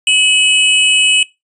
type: tone pair together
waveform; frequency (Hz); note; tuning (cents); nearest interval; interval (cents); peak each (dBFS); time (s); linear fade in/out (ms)
square; 2561 / 2961; D#7 / F#7; +49 / +1; minor third; 252; -13 / -11; 0.07-1.23; 2
effects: noise-tail reverb RT60 0.2 s tail -19 dB re dry + resampled to 24000 Hz